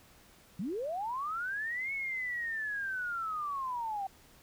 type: linear two-way sweep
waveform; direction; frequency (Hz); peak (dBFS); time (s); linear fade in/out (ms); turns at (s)
sine; up then down; 158.6 to 2217 to 760; -33; 0.59-4.07; 5; 1.93
effects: pink hiss -60 dBFS RMS until 4.42 s